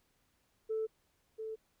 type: tone with echo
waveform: sine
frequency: 440 Hz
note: A4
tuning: in tune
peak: -31 dBFS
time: 0.69-0.87 s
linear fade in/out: 20 ms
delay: 690 ms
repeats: 1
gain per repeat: -7 dB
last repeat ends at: 1.56 s
effects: tanh soft clip ceiling -28 dBFS + pink hiss -75 dBFS RMS until 1.8 s